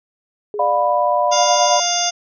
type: tone with exponential decay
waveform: sine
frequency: 415.3 Hz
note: G#4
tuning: in tune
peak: -22 dBFS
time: 0.54-1.28 s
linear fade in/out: 1 ms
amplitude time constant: 160 ms
type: chord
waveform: sine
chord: B diminished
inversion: first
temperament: just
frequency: 592.7 / 711.2 / 987.8 Hz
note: D5 / F5 / B5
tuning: +16 / +31 / 0 cents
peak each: -18 dBFS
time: 0.59-1.8 s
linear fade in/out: 5 ms
type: harmonic tone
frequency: 702 Hz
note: F5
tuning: 9 cents sharp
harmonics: 1 / 2 / 3 / 4 / 5 / 7 / 8 / 9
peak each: -21 / -30 / -32 / -27 / -25 / -24 / -27 / -21 dBFS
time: 1.31-2.11 s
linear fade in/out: 20 ms
effects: none